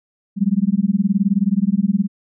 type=tone with tremolo; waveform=sine; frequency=198.3 Hz; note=G3; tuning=20 cents sharp; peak=-10 dBFS; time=0.36-2.08 s; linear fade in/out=50 ms; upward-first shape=sine; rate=19 Hz; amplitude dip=100%; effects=none